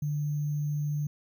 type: tone with sample-and-hold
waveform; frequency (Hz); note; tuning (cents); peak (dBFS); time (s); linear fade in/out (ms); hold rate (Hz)
sine; 147.7; D3; +10; -27; 0.02-1.07; 5; 6300
effects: none